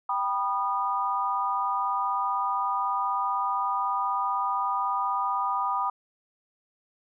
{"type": "chord", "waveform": "sine", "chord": "G augmented", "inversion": "none", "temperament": "just", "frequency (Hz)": [784, 980, 1225], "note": ["G5", "B5", "D#6"], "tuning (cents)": [0, -14, -27], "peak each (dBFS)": [-31, -28, -28], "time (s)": [0.09, 5.9], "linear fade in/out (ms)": 5, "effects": []}